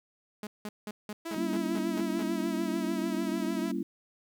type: tone bursts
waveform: sawtooth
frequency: 210.1 Hz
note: G#3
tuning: 20 cents sharp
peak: -32 dBFS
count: 9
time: 0.43-2.23 s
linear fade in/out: 2 ms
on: 40 ms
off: 180 ms
type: tone with vibrato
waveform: sawtooth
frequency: 325.1 Hz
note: E4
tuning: 24 cents flat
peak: -31 dBFS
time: 1.25-3.72 s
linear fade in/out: 10 ms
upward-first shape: triangle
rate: 6.7 Hz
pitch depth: 62 cents each way
type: chord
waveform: sine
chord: G diminished seventh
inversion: none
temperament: just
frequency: 196 / 235.2 / 282.2 / 338.7 Hz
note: G3 / Bb3 / Db4 / Fb4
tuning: 0 / +16 / +31 / +47 cents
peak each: -35 dBFS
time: 1.36-3.83 s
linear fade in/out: 5 ms
effects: 10-bit